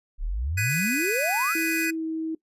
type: exponential sweep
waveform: sine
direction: up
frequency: 31.68 to 1500 Hz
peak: -25 dBFS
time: 0.18-1.56 s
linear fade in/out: 50 ms
type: chord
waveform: square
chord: G# minor seventh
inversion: third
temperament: just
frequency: 1495.1 / 1661.2 / 1993.5 / 2492 Hz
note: F#6 / G#6 / B6 / D#7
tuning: +18 / 0 / +16 / +2 cents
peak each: -33 / -33 / -33 / -28 dBFS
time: 0.57-1.91 s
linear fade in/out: 10 ms
type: noise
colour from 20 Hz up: violet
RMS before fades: -35 dBFS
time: 0.69-1.86 s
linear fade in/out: 10 ms
type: tone with pitch glide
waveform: sine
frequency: 325.3 to 320.5 Hz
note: E4 to E4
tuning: -23 to -49 cents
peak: -26 dBFS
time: 1.55-2.35 s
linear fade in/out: 5 ms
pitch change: -26 cents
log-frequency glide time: 1.9-2.04 s
effects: noise-tail reverb RT60 0.1 s tail -20 dB re dry + resampled to 32000 Hz